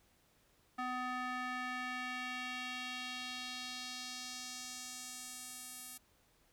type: tone with band-pass filter sweep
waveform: square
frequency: 251.4 Hz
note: B3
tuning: 31 cents sharp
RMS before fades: -43 dBFS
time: 0.78-5.98 s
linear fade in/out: 10 ms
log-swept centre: 1200 to 11000 Hz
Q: 1.5
effects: pink hiss -71 dBFS RMS until 6.52 s